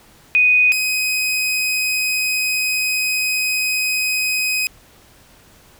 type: tone pair in turn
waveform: sine / sawtooth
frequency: 2489 / 2515 Hz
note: D#7 / D#7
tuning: 0 / +18 cents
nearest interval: unison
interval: 18 cents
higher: second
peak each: -10 / -14 dBFS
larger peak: first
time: 0.35-0.72 / 0.72-4.67 s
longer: second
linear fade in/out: 0 ms
effects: pink hiss -49 dBFS RMS until 5.79 s